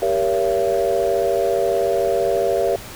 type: chord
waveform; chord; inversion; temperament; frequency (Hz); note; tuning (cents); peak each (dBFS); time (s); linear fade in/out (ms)
sine; G diminished seventh; none; just; 392 / 470.4 / 564.5 / 677.4; G4 / Bb4 / Db5 / Fb5; 0 / +16 / +31 / +47; -21; 0.02-2.76; 2
effects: tanh soft clip ceiling -8 dBFS + pink hiss -36 dBFS RMS until 2.95 s